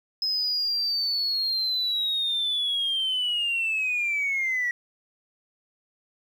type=linear sweep; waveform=sine; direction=down; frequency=5120 to 1917 Hz; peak=-22 dBFS; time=0.22-4.71 s; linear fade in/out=2 ms; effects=tanh soft clip ceiling -20 dBFS + 9-bit